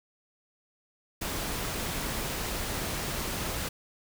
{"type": "noise", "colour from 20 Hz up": "pink", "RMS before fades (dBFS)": -33, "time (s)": [1.21, 3.69], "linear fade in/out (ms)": 10, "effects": []}